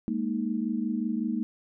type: chord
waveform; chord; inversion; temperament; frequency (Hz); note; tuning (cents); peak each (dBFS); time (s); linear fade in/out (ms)
sine; Ab suspended second; none; equal; 207.7 / 233.1 / 311.1; Ab3 / Bb3 / Eb4; 0 / 0 / 0; -31 / -29 / -33; 0.08-1.43; 0
effects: none